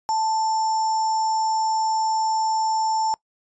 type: tone with sample-and-hold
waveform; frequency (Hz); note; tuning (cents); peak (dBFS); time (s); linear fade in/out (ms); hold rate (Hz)
sine; 880; A5; 0; -19; 0.09-3.14; 0; 6300
effects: noise-tail reverb RT60 0.1 s tail -23 dB re dry + resampled to 22050 Hz